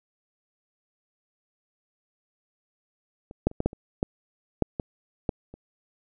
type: clicks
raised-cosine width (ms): 2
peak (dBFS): -28 / -7 / -29 / -13 / -9 / -27 / -10 / -7 / -15 / -11 / -29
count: 11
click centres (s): 3.311 / 3.47 / 3.514 / 3.604 / 3.66 / 3.731 / 4.029 / 4.623 / 4.798 / 5.292 / 5.54
effects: none